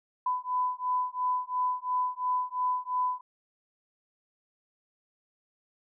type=beating tone pair; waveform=sine; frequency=1000 / 1002.9 Hz; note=B5 / B5; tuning=+21 / +26 cents; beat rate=2.9 Hz; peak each=-30 dBFS; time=0.26-3.21 s; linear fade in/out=5 ms; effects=none